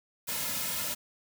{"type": "noise with comb filter", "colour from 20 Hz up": "white", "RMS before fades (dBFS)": -33, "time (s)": [0.27, 0.95], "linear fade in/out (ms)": 20, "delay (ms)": 2.6, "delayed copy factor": -0.85, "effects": []}